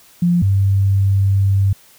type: tone pair in turn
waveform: sine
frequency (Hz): 174.61 / 98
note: F3 / G2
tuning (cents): 0 / 0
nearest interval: minor seventh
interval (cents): 1000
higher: first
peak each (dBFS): -11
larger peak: neither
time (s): 0.22-0.42 / 0.42-1.73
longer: second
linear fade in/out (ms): 5
effects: white hiss -48 dBFS RMS until 1.98 s